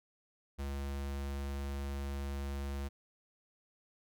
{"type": "tone", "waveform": "square", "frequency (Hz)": 69.6, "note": "C#2", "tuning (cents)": 8, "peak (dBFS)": -37, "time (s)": [0.58, 2.89], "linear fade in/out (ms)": 20, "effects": []}